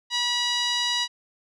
5% pulse tone with low-pass filter, 970 Hz, B5, 31 cents flat, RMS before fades -25 dBFS, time 0.1-1.08 s, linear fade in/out 50 ms, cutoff 4100 Hz, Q 2.2, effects none

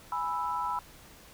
sine chord, E major, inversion first, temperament equal, 830.6 / 987.8 / 1318.5 Hz, G#5 / B5 / E6, 0 / 0 / 0 cents, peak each -37 / -31 / -35 dBFS, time 0.12-0.79 s, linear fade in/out 2 ms, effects pink hiss -53 dBFS RMS until 1.33 s

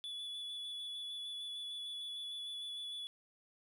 triangle tone with vibrato, 3430 Hz, A7, 45 cents flat, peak -40 dBFS, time 0.04-3.07 s, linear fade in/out 0 ms, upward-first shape square, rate 6.6 Hz, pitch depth 10 cents each way, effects 12-bit

